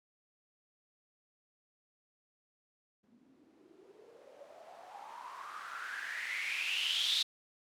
violet noise with low-pass filter sweep, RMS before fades -40 dBFS, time 3.03-7.23 s, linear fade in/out 10 ms, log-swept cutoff 220 to 3800 Hz, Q 7.6, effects none

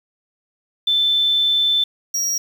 sine / square tone pair in turn, 3530 / 5672 Hz, A7 / F8, +5 / +26 cents, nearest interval minor sixth, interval 821 cents, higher second, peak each -14 / -19 dBFS, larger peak first, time 0.87-1.84 / 2.14-2.38 s, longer first, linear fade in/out 5 ms, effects 7-bit

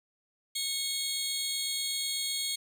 25% pulse tone cluster, 2198 / 3287 / 3726 / 4328 Hz, C#7 / G#7 / A#7 / C#8, -15 / -19 / -2 / -42 cents, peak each -37 / -32 / -35 / -29 dBFS, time 0.55-2.56 s, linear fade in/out 10 ms, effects none

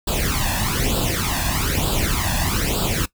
pink noise with flanger, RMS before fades -21 dBFS, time 0.07-3.06 s, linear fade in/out 10 ms, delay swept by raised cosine 0.24 to 1.17 ms, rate 1.1 Hz, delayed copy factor +0.8, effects noise-tail reverb RT60 0.1 s tail -19 dB re dry

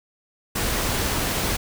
pink noise, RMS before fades -24 dBFS, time 0.55-1.57 s, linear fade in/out 10 ms, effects none

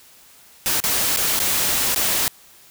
white noise with dropouts, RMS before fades -20 dBFS, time 0.66-2.28 s, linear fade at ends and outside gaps 0 ms, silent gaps 0.802-0.839 / 1.162-1.171 / 1.391-1.401 / 1.946-1.96 s, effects white hiss -49 dBFS RMS until 2.7 s

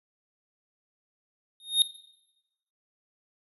square tone with exponential growth, 3706 Hz, A#7, 11 cents flat, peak -15 dBFS, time 1.6-1.82 s, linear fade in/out 1 ms, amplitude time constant 46 ms, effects noise-tail reverb RT60 0.9 s tail -18 dB re dry + resampled to 32000 Hz

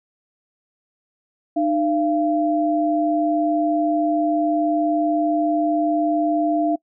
sine tone pair together, 304.1 / 683.4 Hz, D#4 / F5, -40 / -38 cents, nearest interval octave + major second, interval 1402 cents, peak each -19 / -20 dBFS, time 1.56-6.76 s, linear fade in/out 10 ms, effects noise-tail reverb RT60 0.1 s tail -23 dB re dry

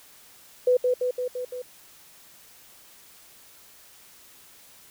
sine tone with echo, 499.3 Hz, B4, 19 cents sharp, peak -16 dBFS, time 0.67-0.77 s, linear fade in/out 5 ms, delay 170 ms, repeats 5, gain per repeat -3 dB, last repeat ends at 1.62 s, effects white hiss -52 dBFS RMS until 4.9 s

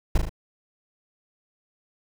brown noise with echo, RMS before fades -17 dBFS, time 0.15-0.18 s, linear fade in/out 5 ms, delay 38 ms, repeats 3, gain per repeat -4 dB, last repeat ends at 0.294 s, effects none

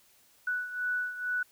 sine beating tone pair, 1480 / 1482.2 Hz, F#6 / F#6, 0 / +3 cents, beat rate 2.2 Hz, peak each -31 / -36 dBFS, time 0.47-1.43 s, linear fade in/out 5 ms, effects white hiss -63 dBFS RMS until 1.51 s

